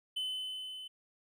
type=tone with level ramp; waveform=triangle; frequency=3033 Hz; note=F#7; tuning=42 cents sharp; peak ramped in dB=-31 to -42 dBFS; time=0.16-0.88 s; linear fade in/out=10 ms; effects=none